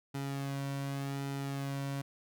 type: tone with flanger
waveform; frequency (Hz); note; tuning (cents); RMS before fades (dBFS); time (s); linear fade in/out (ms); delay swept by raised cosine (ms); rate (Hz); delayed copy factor
sawtooth; 138.59; C#3; 0; -37; 0.14-2.02; 10; 1.8 to 2.39; 0.87; -0.55
effects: none